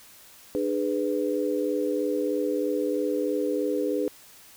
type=chord; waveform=sine; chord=G# diminished; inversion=second; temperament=just; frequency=299 / 415.3 / 498.4 Hz; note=D4 / G#4 / B4; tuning=+31 / 0 / +16 cents; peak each=-28 dBFS; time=0.55-4.08 s; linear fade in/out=0 ms; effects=white hiss -51 dBFS RMS until 4.56 s